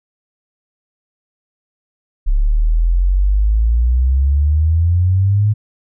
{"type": "exponential sweep", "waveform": "sine", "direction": "up", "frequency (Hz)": [34.21, 107.6], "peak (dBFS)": -10, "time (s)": [2.26, 5.54], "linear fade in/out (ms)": 20, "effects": []}